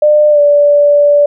sine tone with pitch glide, 600 to 581.2 Hz, D5 to D5, +37 to -18 cents, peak -4 dBFS, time 0.02-1.26 s, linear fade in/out 5 ms, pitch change -55 cents, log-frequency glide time 0.3-0.4 s, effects none

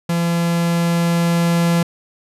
45% pulse tone with level ramp, 170 Hz, F3, 46 cents flat, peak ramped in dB -16 to -13 dBFS, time 0.09-1.83 s, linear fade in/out 5 ms, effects resampled to 32000 Hz

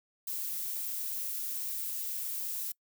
violet noise, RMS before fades -36 dBFS, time 0.27-2.72 s, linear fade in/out 5 ms, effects noise-tail reverb RT60 0.1 s tail -24 dB re dry

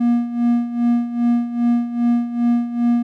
triangle tone with tremolo, 238.1 Hz, A#3, 37 cents sharp, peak -10 dBFS, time 0-3.03 s, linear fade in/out 10 ms, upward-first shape sine, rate 2.5 Hz, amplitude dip 75%, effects none

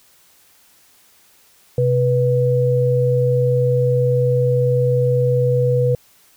sine tone pair together, 128.9 / 490.6 Hz, C3 / B4, -26 / -12 cents, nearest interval octave + major seventh, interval 2314 cents, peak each -16 dBFS, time 1.78-5.95 s, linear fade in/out 2 ms, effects white hiss -53 dBFS RMS until 6.36 s

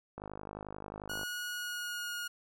click train, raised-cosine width 1 ms, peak -28 dBFS, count 55, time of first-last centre 0.18-1.233 s, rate 51.3 Hz
sawtooth tone with pitch glide, 1452 to 1434.5 Hz, F#6 to F6, -33 to +46 cents, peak -33 dBFS, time 1.09-2.28 s, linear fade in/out 10 ms, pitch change -21 cents, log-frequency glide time 1.51-2.13 s
effects none

